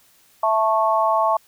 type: chord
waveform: sine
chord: A major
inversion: second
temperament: just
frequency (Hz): 660 / 880 / 1100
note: E5 / A5 / C#6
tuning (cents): +2 / 0 / -14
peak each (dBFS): -20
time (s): 0.43-1.37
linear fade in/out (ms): 5
effects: white hiss -56 dBFS RMS until 1.47 s